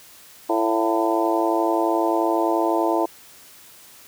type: harmonic tone with a mistuned harmonic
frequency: 111.6 Hz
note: A2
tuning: 25 cents sharp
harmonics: 3 / 4 / 5 / 6 / 7 / 8 / 9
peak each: -22 / -28 / -28 / -24 / -29 / -25 / -30 dBFS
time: 0.49-3.06 s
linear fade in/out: 10 ms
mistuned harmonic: 7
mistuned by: -51 cents
effects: white hiss -47 dBFS RMS until 4.07 s + high-pass 60 Hz 12 dB/octave